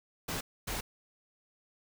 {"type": "noise bursts at uneven times", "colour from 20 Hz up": "pink", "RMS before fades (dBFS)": -36, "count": 2, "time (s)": [[0.28, 0.41], [0.67, 0.81]], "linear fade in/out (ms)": 10, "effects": []}